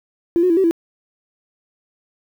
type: tone with pitch steps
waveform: triangle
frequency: 340.2 / 364.6 / 332.7 / 382.8 / 333.7 Hz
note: F4 / F#4 / E4 / G4 / E4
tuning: -45 / -25 / +16 / -41 / +21 cents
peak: -8 dBFS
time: 0.36-0.71 s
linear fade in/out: 0 ms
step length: 70 ms
effects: tanh soft clip ceiling -10 dBFS + 8-bit